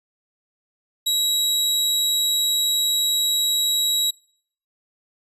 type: tone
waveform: sawtooth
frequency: 3863 Hz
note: B7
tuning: 39 cents flat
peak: -15 dBFS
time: 1.06-4.11 s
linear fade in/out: 10 ms
effects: noise-tail reverb RT60 0.6 s tail -24 dB re dry + resampled to 32000 Hz